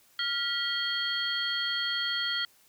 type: tone cluster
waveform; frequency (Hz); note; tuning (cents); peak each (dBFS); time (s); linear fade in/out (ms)
sine; 1399 / 1940 / 3226 / 4365; F6 / B6 / G7 / C#8; +3 / -31 / +49 / -28; -34 / -35 / -31 / -34; 0.19-2.45; 2
effects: white hiss -62 dBFS RMS until 2.68 s